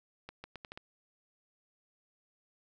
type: accelerating click train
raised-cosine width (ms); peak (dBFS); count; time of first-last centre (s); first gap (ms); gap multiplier
0.3; -28; 6; 0.29-0.775; 150; 0.78
effects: none